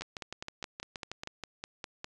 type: two click trains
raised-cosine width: 0.2 ms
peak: -21 / -21 dBFS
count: 11 / 9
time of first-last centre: 0.02-2.044 / 0.01-1.274 s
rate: 4.94 / 6.33 Hz
effects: resampled to 22050 Hz